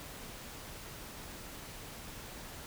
silence, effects pink hiss -47 dBFS RMS until 2.66 s

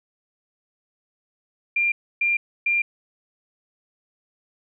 sine tone bursts, 2390 Hz, D7, 30 cents sharp, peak -18 dBFS, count 3, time 1.76-2.82 s, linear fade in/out 5 ms, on 160 ms, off 290 ms, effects none

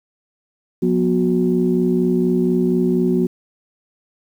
sine tone cluster, 179 / 243.2 / 366.8 Hz, F3 / B3 / F#4, +43 / -26 / -15 cents, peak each -18 dBFS, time 0.82-3.27 s, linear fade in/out 10 ms, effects tanh soft clip ceiling -5 dBFS + 8-bit

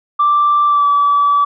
sine tone with pitch glide, 1174 to 1150.5 Hz, D6 to D6, -1 to -36 cents, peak -8 dBFS, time 0.19-1.45 s, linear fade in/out 10 ms, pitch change -35 cents, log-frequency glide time 0.66-0.87 s, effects tanh soft clip ceiling -5 dBFS

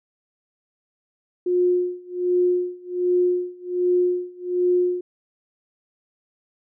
sine tone with tremolo, 358.4 Hz, F4, 45 cents sharp, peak -15 dBFS, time 1.46-5.01 s, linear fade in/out 5 ms, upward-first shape sine, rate 1.3 Hz, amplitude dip 95%, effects none

